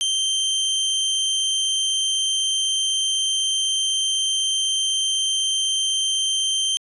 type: tone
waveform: sawtooth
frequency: 3136 Hz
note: G7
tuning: in tune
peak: -16 dBFS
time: 0.01-6.77 s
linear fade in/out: 0 ms
effects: resampled to 24000 Hz